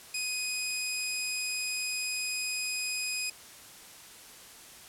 15% pulse tone, 2500 Hz, D#7, 8 cents sharp, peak -24 dBFS, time 0.14-3.3 s, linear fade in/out 5 ms, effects white hiss -50 dBFS RMS until 4.88 s + low-pass 12000 Hz 12 dB/octave

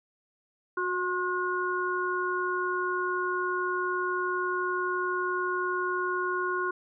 sine tone cluster, 364.7 / 1071 / 1447 Hz, F#4 / C6 / F#6, -25 / +40 / -39 cents, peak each -31 dBFS, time 0.77-6.71 s, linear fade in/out 5 ms, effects none

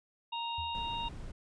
harmonic tone, 932.3 Hz, A#5, in tune, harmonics 1 / 3 / 4, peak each -36 / -41 / -42 dBFS, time 0.32-1.09 s, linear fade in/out 10 ms
sine tone with exponential decay, 80.6 Hz, E2, 38 cents flat, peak -37 dBFS, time 0.58-0.87 s, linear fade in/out 5 ms, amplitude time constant 63 ms
brown noise, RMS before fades -43 dBFS, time 0.74-1.32 s, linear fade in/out 10 ms
effects resampled to 22050 Hz

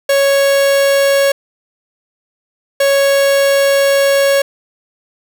45% pulse tone pair in turn, 554.4 / 554.4 Hz, C#5 / C#5, 0 / 0 cents, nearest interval unison, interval 0 cents, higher neither, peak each -9 dBFS, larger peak neither, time 0.09-1.32 / 2.8-4.42 s, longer second, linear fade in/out 5 ms, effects none

